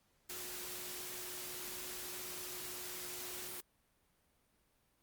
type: tone in noise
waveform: sine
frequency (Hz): 361.9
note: F#4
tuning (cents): -38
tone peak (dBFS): -54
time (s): 0.29-3.61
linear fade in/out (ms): 10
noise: white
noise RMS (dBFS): -45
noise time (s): 0.29-3.61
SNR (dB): -12
effects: pink hiss -75 dBFS RMS until 5.02 s + Opus 48 kbps